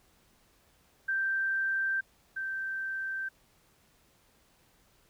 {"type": "tone pair in turn", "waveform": "sine", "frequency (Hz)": [1568, 1560.5], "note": ["G6", "G6"], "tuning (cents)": [0, -8], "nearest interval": "unison", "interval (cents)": 8, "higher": "first", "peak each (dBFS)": [-27, -32], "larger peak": "first", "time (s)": [[1.08, 2.01], [2.36, 3.29]], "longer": "neither", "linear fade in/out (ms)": 10, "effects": ["pink hiss -66 dBFS RMS until 5.09 s"]}